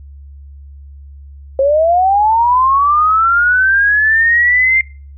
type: linear sweep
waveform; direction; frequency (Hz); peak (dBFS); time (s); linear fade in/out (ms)
sine; up; 530 to 2108; -8; 1.59-4.81; 2
effects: noise-tail reverb RT60 0.4 s tail -24 dB re dry + added 70 Hz sine -32 dBFS peak until 5.17 s